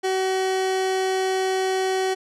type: tone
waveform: 30% pulse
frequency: 378 Hz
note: F#4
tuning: 37 cents sharp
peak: -18 dBFS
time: 0.03-2.15 s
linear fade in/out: 20 ms
effects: low-pass 9000 Hz 12 dB/octave